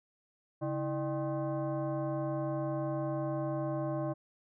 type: tone with frequency modulation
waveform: sine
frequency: 138.59 Hz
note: C#3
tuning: in tune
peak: -31 dBFS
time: 0.61-4.14 s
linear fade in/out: 20 ms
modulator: 463 Hz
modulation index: 1.4
effects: none